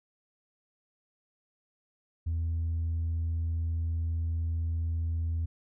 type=tone with tanh clipping; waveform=triangle; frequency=82.41 Hz; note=E2; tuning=in tune; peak=-28 dBFS; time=2.26-5.46 s; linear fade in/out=10 ms; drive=6 dB; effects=none